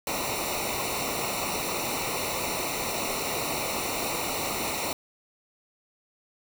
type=noise with comb filter; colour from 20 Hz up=pink; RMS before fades=-30 dBFS; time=0.07-4.93 s; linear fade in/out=2 ms; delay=0.61 ms; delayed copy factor=-0.85; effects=none